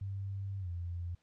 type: tone with pitch glide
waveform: sine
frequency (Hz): 98 to 86.81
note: G2 to F2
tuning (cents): 0 to -10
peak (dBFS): -36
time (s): 0.01-1.15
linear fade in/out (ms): 5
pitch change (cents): -210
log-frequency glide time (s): 0.59-0.69
effects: pink hiss -75 dBFS RMS until 1.22 s + low-pass 6000 Hz 12 dB/octave